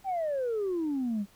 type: exponential sweep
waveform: sine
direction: down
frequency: 797 to 194.3 Hz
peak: -26 dBFS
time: 0.04-1.26 s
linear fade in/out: 50 ms
effects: tanh soft clip ceiling -25 dBFS + pink hiss -60 dBFS RMS until 1.35 s